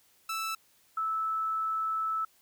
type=tone pair in turn; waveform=sawtooth / sine; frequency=1318.5 / 1310.1 Hz; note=E6 / E6; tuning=0 / -11 cents; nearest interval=unison; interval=11 cents; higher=first; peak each=-28 dBFS; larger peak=neither; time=0.29-0.55 / 0.97-2.25 s; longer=second; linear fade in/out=5 ms; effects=white hiss -65 dBFS RMS until 2.41 s